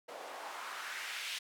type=noise with band-pass filter sweep; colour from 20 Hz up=white; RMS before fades=-43 dBFS; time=0.08-1.39 s; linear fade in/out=10 ms; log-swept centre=530 to 2900 Hz; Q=1.6; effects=high-pass 300 Hz 12 dB/octave